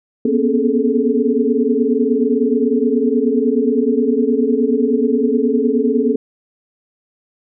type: tone cluster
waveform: sine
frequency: 237.2 / 246.8 / 273.6 / 421.5 / 441.3 Hz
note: A#3 / B3 / C#4 / G#4 / A4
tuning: +30 / -1 / -23 / +26 / +5 cents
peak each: -19 dBFS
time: 0.25-6.16 s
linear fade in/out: 5 ms
effects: none